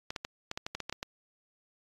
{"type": "clicks", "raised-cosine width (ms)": 0.2, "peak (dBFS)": -18, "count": 11, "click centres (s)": [0.105, 0.162, 0.249, 0.514, 0.575, 0.665, 0.75, 0.803, 0.896, 0.926, 1.029], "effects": ["AAC 32 kbps"]}